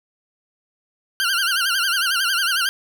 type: tone with vibrato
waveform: 20% pulse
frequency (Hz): 1480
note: F#6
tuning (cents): 0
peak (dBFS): -13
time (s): 1.2-2.69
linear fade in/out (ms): 0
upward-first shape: sine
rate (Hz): 11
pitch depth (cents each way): 140
effects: none